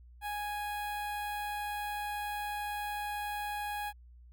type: tone with notch filter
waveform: sawtooth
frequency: 829 Hz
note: G#5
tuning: 3 cents flat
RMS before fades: -37 dBFS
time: 0.21-3.93 s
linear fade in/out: 50 ms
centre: 5900 Hz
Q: 0.86
effects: added 60 Hz sine -52 dBFS peak until 4.32 s